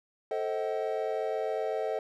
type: chord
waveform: triangle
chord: A diminished seventh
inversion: none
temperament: just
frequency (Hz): 440 / 528 / 633.6 / 760.3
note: A4 / C5 / Eb5 / Gb5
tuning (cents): 0 / +16 / +31 / +47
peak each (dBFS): -31 / -34 / -32 / -35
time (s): 0.31-1.99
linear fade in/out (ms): 2
effects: none